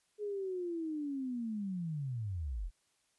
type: linear sweep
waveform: sine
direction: down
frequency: 423.5 to 35.56 Hz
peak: -35 dBFS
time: 0.18-2.71 s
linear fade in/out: 50 ms
effects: white hiss -75 dBFS RMS until 3.18 s + resampled to 24000 Hz